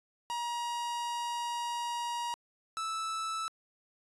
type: tone pair in turn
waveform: 45% pulse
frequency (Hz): 951 / 1314.2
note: A#5 / E6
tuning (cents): +34 / -6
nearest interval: tritone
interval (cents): 560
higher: second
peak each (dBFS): -33 / -33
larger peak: neither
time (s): 0.3-2.34 / 2.77-3.48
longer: first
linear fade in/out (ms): 0
effects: resampled to 24000 Hz